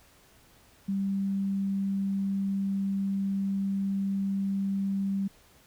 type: tone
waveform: sine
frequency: 196 Hz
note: G3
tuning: in tune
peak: -26 dBFS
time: 0.88-5.28 s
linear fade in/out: 10 ms
effects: pink hiss -59 dBFS RMS until 5.66 s